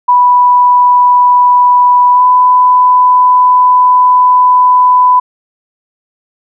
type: tone with pitch glide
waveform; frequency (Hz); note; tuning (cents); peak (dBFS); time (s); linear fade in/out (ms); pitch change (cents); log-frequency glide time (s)
sine; 986 to 998.6; B5 to B5; -3 to +19; -3; 0.08-5.2; 10; +22; 2.12-2.23
effects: none